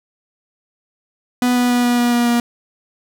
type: tone with pitch steps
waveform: 45% pulse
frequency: 247.2 / 245.6 / 244.1 / 242.5 / 241 / 239.5 / 238 Hz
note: B3 / B3 / B3 / B3 / B3 / A#3 / A#3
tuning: +2 / -9 / -20 / -31 / -42 / +47 / +36 cents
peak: -13 dBFS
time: 1.42-2.4 s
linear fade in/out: 2 ms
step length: 140 ms
effects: none